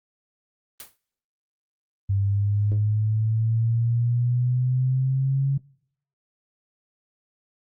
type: noise with exponential decay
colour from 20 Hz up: white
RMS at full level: -35 dBFS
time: 0.8-0.97 s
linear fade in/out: 1 ms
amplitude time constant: 36 ms
type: exponential sweep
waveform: sine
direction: up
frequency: 98 to 138.59 Hz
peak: -19 dBFS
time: 2.09-5.58 s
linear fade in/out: 10 ms
effects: noise-tail reverb RT60 0.7 s tail -25 dB re dry + Opus 32 kbps